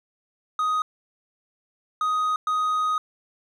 triangle tone bursts at uneven times, 1250 Hz, D#6, 8 cents sharp, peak -19 dBFS, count 3, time 0.59-0.82 / 2.01-2.36 / 2.47-2.98 s, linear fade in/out 2 ms, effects resampled to 24000 Hz

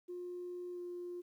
sine tone with pitch glide, 356.1 to 353.2 Hz, F4 to F4, +34 to +20 cents, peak -40 dBFS, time 0.08-1.22 s, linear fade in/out 20 ms, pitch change -14 cents, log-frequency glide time 0.72-0.8 s, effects tanh soft clip ceiling -37 dBFS + 12-bit

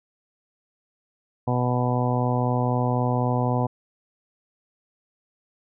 harmonic tone, 123.9 Hz, B2, 6 cents sharp, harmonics 1 / 2 / 3 / 4 / 5 / 6 / 7 / 8, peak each -23 / -27 / -34 / -30 / -32 / -30 / -32 / -32 dBFS, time 1.47-3.67 s, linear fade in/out 10 ms, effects none

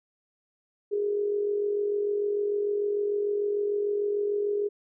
sine tone with amplitude modulation, 410.9 Hz, G#4, 18 cents flat, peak -22 dBFS, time 0.91-4.69 s, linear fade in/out 20 ms, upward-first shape sine, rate 46.7 Hz, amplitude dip 50%, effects none

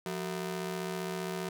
sawtooth ring-modulated tone, 277.2 Hz, C#4, in tune, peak -27 dBFS, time 0.06-1.49 s, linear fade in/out 2 ms, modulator 101 Hz, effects none

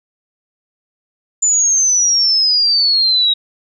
sine exponential sweep, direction down, 7090 to 3800 Hz, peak -10 dBFS, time 1.42-3.34 s, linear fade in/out 10 ms, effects none

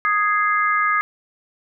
sine chord, Ab major, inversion second, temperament equal with one note detuned, 1244.5 / 1661.2 / 2087 Hz, Eb6 / Ab6 / C7, 0 / 0 / -5 cents, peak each -18 / -22 / -23 dBFS, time 0.05-1.01 s, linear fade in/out 0 ms, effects none

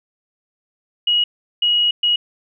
sine tone bursts at uneven times, 2900 Hz, F#7, 35 cents flat, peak -13 dBFS, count 3, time 1.07-1.24 / 1.62-1.91 / 2.03-2.16 s, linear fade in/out 5 ms, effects none

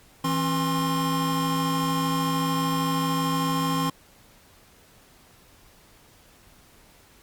square tone cluster, 164.1 / 269.1 / 1060 Hz, E3 / C4 / C6, -8 / +49 / +22 cents, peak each -28 dBFS, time 0.24-3.9 s, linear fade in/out 5 ms, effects pink hiss -55 dBFS RMS until 7.22 s + Opus 48 kbps

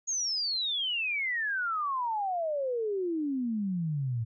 sine exponential sweep, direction down, 6710 to 110 Hz, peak -28 dBFS, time 0.07-4.25 s, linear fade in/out 20 ms, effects none

